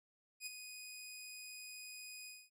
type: tone with ADSR envelope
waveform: 15% pulse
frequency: 2489 Hz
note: D#7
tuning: in tune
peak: -34 dBFS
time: 0.4-2.5 s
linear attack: 64 ms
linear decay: 19 ms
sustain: -8 dB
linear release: 230 ms
effects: none